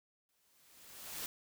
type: noise with exponential growth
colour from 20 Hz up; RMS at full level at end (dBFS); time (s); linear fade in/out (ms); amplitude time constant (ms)
white; -40; 0.29-1.26; 1; 210
effects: none